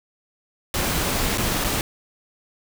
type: noise with dropouts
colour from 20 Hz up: pink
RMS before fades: -23 dBFS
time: 0.74-1.81 s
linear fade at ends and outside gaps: 1 ms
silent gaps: 1.375-1.381 / 1.641-1.645 s
effects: none